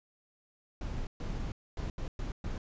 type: noise bursts at uneven times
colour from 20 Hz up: brown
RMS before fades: -36 dBFS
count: 6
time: 0.81-1.07 / 1.2-1.52 / 1.77-1.9 / 1.98-2.08 / 2.19-2.32 / 2.44-2.58 s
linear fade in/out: 2 ms
effects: resampled to 16000 Hz